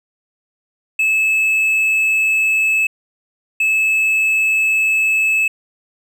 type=tone pair in turn; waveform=triangle; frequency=2603 / 2603 Hz; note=E7 / E7; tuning=-22 / -22 cents; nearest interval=unison; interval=0 cents; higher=neither; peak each=-11 dBFS; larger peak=neither; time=0.99-2.87 / 3.6-5.48 s; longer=neither; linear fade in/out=5 ms; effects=none